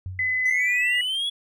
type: tone with exponential decay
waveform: sine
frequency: 92.6 Hz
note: F#2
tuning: 2 cents sharp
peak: -27 dBFS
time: 0.06-0.57 s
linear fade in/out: 0 ms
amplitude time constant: 110 ms
type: tone with pitch glide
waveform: sine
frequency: 2018 to 1970.8 Hz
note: B6 to B6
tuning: +37 to -4 cents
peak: -21 dBFS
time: 0.19-1.01 s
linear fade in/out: 2 ms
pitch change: -41 cents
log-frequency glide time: 0.49-0.72 s
type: linear sweep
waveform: triangle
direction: up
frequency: 1975.5 to 3402 Hz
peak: -22 dBFS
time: 0.45-1.3 s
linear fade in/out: 10 ms
effects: none